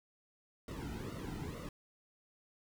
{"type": "noise with flanger", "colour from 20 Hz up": "brown", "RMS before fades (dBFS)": -43, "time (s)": [0.68, 1.69], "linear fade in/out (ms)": 2, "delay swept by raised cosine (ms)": [1.2, 1.83], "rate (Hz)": 2.2, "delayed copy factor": -0.9, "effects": []}